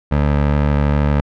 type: tone with vibrato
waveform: 20% pulse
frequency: 72.7 Hz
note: D2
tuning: 17 cents flat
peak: -8 dBFS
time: 0.11-1.21 s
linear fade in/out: 10 ms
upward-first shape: sine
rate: 2.5 Hz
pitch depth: 10 cents each way
effects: low-pass 2000 Hz 12 dB/octave